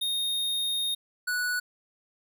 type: tone pair in turn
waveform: square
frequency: 3700 / 1474.3 Hz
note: A#7 / F#6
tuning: -14 / -7 cents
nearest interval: octave + major third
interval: 1593 cents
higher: first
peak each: -27 dBFS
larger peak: neither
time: 0.01-0.95 / 1.27-1.6 s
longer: first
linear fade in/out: 10 ms
effects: none